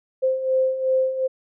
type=beating tone pair; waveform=sine; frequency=520 / 522.7 Hz; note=C5 / C5; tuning=-11 / -2 cents; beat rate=2.7 Hz; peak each=-25 / -19 dBFS; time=0.22-1.28 s; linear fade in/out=20 ms; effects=none